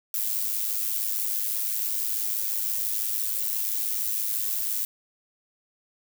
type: noise with amplitude modulation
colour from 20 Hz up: violet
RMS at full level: -25 dBFS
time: 0.14-4.85 s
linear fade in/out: 2 ms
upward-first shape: sine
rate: 106 Hz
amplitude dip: 60%
effects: none